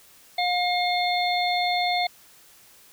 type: harmonic tone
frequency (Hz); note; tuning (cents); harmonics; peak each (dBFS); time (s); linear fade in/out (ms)
714; F5; +38; 1 / 3 / 5 / 6; -23 / -28 / -30 / -31; 0.38-2.07; 5
effects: white hiss -53 dBFS RMS until 2.92 s